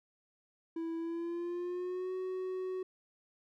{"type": "tone with pitch glide", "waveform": "triangle", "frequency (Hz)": [329.6, 372.1], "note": ["E4", "F#4"], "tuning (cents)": [0, 10], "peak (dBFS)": -33, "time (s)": [0.76, 2.83], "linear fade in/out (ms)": 5, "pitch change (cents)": 210, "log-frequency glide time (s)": [0.97, 2.13], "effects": []}